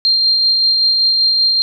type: tone with tremolo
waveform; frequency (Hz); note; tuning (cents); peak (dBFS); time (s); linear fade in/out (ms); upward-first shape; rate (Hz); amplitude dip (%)
sine; 4186; C8; 0; -9; 0.05-1.62; 0; sine; 5.2; 25
effects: none